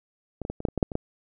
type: clicks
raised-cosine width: 2 ms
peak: -19 / -18 / -18 / -22 / -7 / -23 / -14 / -6 / -21 / -12 dBFS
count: 10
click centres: 0.417 / 0.451 / 0.5 / 0.604 / 0.652 / 0.686 / 0.777 / 0.828 / 0.918 / 0.954 s
effects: none